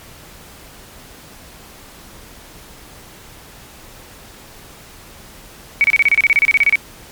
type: tone bursts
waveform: sine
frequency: 2252 Hz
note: C#7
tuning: 27 cents sharp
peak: -8 dBFS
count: 16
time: 5.81-6.756 s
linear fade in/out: 0 ms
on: 31 ms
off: 30 ms
effects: pink hiss -40 dBFS RMS until 7.11 s + MP3 96 kbps